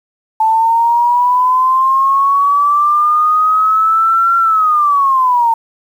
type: linear two-way sweep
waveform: sine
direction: up then down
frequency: 876 to 1370 to 903 Hz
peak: -8 dBFS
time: 0.4-5.54 s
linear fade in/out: 5 ms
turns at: 4.37 s
effects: 7-bit